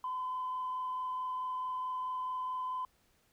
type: tone with frequency modulation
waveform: sine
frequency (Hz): 1017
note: C6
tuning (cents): -50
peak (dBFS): -33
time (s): 0.04-2.85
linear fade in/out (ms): 2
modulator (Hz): 24.6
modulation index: 0.44
effects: tanh soft clip ceiling -30 dBFS + pink hiss -71 dBFS RMS until 3.32 s